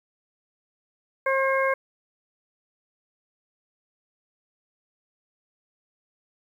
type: harmonic tone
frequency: 536 Hz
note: C5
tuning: 42 cents sharp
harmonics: 1 / 2 / 3 / 4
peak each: -23 / -26 / -28 / -29 dBFS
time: 1.26-1.74 s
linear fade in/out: 5 ms
effects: 9-bit